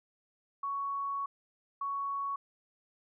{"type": "tone bursts at uneven times", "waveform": "sine", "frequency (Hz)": 1115, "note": "C#6", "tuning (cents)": 10, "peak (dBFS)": -32, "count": 2, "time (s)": [[0.63, 1.26], [1.81, 2.36]], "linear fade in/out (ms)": 5, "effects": []}